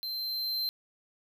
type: tone with level ramp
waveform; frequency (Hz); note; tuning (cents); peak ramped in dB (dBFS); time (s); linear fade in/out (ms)
square; 4116; C8; -29; -34 to -29; 0.03-0.69; 0
effects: none